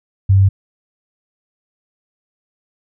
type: tone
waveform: sine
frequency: 97 Hz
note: G2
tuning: 18 cents flat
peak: -7 dBFS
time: 0.29-0.49 s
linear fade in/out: 10 ms
effects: none